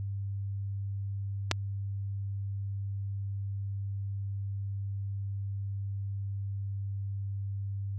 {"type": "clicks", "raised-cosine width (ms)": 0.2, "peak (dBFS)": [-8, -14], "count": 2, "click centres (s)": [1.513, 1.516], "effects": ["added 99 Hz sine -32 dBFS peak until 7.98 s"]}